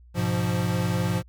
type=chord; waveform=square; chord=F diminished; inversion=first; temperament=equal; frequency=103.83 / 123.47 / 174.61 Hz; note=Ab2 / Cb3 / F3; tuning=0 / 0 / 0 cents; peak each=-28 / -29 / -27 dBFS; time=0.14-1.23 s; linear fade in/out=50 ms; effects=added 60 Hz sine -48 dBFS peak until 1.28 s